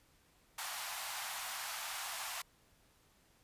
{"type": "high-pass noise", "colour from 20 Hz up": "pink", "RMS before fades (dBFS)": -42, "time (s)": [0.58, 2.42], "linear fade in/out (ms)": 5, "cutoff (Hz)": 700, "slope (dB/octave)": 48, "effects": ["pink hiss -69 dBFS RMS until 3.43 s", "resampled to 32000 Hz"]}